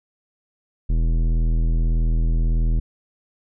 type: tone with tanh clipping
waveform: sine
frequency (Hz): 40.83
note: E1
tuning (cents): -16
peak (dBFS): -18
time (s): 0.89-2.8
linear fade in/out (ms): 10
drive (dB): 14
effects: none